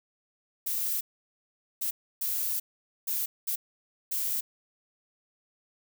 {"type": "noise bursts at uneven times", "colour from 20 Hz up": "violet", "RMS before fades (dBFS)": -30, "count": 6, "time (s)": [[0.66, 1.01], [1.81, 1.91], [2.21, 2.6], [3.07, 3.26], [3.47, 3.56], [4.11, 4.41]], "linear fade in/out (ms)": 10, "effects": []}